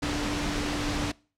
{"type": "tone in noise", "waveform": "sine", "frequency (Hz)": 293.6, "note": "D4", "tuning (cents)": 0, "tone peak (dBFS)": -31, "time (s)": [0.02, 1.12], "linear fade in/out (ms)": 10, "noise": "pink", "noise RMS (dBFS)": -30, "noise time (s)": [0.02, 1.12], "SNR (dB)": -4, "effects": ["noise-tail reverb RT60 0.4 s tail -24 dB re dry", "low-pass 6000 Hz 12 dB/octave"]}